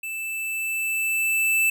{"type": "tone with level ramp", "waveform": "square", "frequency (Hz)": 2643, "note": "E7", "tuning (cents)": 4, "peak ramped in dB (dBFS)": [-30, -18], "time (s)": [0.03, 1.7], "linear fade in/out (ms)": 5, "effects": []}